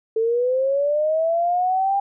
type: linear sweep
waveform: sine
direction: up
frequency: 440 to 801 Hz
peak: -17 dBFS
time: 0.16-2 s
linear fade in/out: 5 ms
effects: none